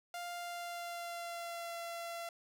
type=tone with pitch glide; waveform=sawtooth; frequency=699 to 680.3 Hz; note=F5 to F5; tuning=+1 to -46 cents; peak=-37 dBFS; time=0.14-2.29 s; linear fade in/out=2 ms; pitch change=-47 cents; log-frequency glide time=0.32-1.76 s; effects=none